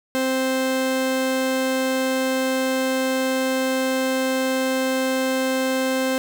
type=tone pair together; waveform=45% pulse; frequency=261.6 / 523.2 Hz; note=C4 / C5; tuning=0 / 0 cents; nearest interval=octave; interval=1200 cents; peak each=-23 dBFS; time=0.15-6.18 s; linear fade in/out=0 ms; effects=none